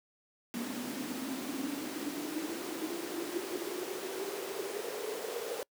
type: noise with high-pass filter sweep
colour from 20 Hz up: pink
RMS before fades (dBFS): -38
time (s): 0.54-5.63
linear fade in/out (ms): 0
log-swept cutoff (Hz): 240 to 470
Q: 8.9
effects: noise-tail reverb RT60 0.1 s tail -26 dB re dry